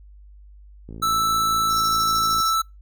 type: click train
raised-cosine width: 3 ms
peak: -25 dBFS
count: 84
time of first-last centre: 0.89-2.402 s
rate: 54.9 Hz
type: tone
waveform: square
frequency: 1318.5 Hz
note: E6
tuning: in tune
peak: -19 dBFS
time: 1.02-2.62 s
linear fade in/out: 10 ms
type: tone with tremolo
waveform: 45% pulse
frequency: 5470 Hz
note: F8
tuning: 37 cents flat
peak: -28 dBFS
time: 1.69-2.55 s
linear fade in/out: 50 ms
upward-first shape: square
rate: 13 Hz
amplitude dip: 65%
effects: noise-tail reverb RT60 0.2 s tail -25 dB re dry + added 50 Hz sine -43 dBFS peak until 2.81 s